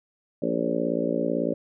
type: harmonic tone with a mistuned harmonic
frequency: 58 Hz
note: A#1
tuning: 8 cents flat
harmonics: 3 / 4 / 5 / 6 / 7 / 8 / 9 / 10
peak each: -33 / -30 / -29 / -34 / -31 / -33 / -31 / -31 dBFS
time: 0.42-1.54 s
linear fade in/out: 5 ms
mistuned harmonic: 10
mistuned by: -17 cents
effects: none